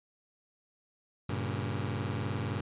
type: chord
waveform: sawtooth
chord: G diminished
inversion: none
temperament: just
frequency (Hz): 98 / 117.6 / 141.12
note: G2 / Bb2 / Db3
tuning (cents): 0 / +16 / +31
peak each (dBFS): -31 / -32 / -34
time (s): 1.29-2.61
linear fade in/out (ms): 5
effects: resampled to 8000 Hz